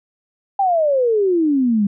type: exponential sweep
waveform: sine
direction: down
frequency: 807 to 196 Hz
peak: -13 dBFS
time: 0.59-1.87 s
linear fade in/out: 5 ms
effects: none